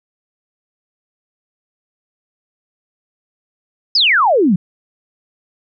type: exponential sweep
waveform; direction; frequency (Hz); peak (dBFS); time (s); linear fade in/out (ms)
sine; down; 5290 to 163.8; -9; 3.95-4.56; 5
effects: none